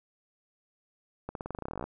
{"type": "accelerating click train", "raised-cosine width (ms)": 1, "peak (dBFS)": -22, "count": 18, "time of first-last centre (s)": [1.29, 1.84], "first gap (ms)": 62, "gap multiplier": 0.91, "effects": []}